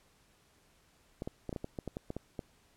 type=clicks; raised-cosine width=2 ms; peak=-24 dBFS; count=12; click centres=1.221 / 1.275 / 1.493 / 1.528 / 1.562 / 1.644 / 1.788 / 1.877 / 1.969 / 2.104 / 2.166 / 2.392 s; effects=pink hiss -67 dBFS RMS until 2.76 s + low-pass 12000 Hz 12 dB/octave